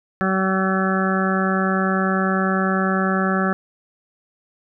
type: harmonic tone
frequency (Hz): 190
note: F#3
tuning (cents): +46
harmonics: 1 / 2 / 3 / 4 / 6 / 7 / 8 / 9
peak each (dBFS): -20 / -26 / -28 / -28 / -30 / -25 / -30 / -27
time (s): 0.21-3.53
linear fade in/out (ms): 0
effects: none